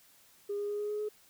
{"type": "tone with pitch steps", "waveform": "sine", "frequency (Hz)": [407.2, 410.3, 413.4, 416.5, 419.6, 422.8], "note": ["G#4", "G#4", "G#4", "G#4", "G#4", "G#4"], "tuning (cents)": [-34, -21, -8, 5, 18, 31], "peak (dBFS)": -31, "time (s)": [0.49, 1.09], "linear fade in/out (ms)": 10, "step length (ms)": 100, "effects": ["tanh soft clip ceiling -28 dBFS", "white hiss -62 dBFS RMS until 1.29 s"]}